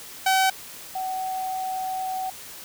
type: tone pair in turn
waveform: sawtooth / sine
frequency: 762 / 752.8 Hz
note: G5 / F#5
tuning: -49 / +30 cents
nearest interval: unison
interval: 21 cents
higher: first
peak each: -14 / -26 dBFS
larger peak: first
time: 0.26-0.5 / 0.95-2.3 s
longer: second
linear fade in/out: 5 ms
effects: white hiss -41 dBFS RMS until 2.64 s